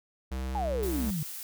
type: tone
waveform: square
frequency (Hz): 65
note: C2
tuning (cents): -11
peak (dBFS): -32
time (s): 0.31-1.11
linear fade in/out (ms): 10
type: exponential sweep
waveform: sine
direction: down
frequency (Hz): 869 to 143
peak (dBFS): -29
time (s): 0.55-1.23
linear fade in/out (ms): 2
type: noise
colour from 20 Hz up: blue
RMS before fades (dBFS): -40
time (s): 0.83-1.43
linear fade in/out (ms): 0
effects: none